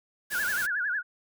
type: tone with vibrato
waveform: sine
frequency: 1568 Hz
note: G6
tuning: in tune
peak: -26 dBFS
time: 0.3-1.03 s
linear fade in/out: 50 ms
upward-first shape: sine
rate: 11 Hz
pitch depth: 170 cents each way
type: noise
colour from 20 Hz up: white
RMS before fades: -36 dBFS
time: 0.3-0.67 s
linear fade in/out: 20 ms
effects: none